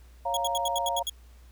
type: chord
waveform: sine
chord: Bb minor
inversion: first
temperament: equal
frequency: 554.4 / 698.5 / 932.3 Hz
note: Db5 / F5 / Bb5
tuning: 0 / 0 / 0 cents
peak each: -34 / -30 / -29 dBFS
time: 0.25-1.03 s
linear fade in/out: 10 ms
type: tone bursts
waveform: sawtooth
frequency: 3332 Hz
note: G#7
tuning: 5 cents sharp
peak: -25 dBFS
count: 8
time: 0.34-1.097 s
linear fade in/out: 2 ms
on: 29 ms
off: 75 ms
effects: added 60 Hz sine -49 dBFS peak until 1.51 s + pink hiss -62 dBFS RMS until 1.51 s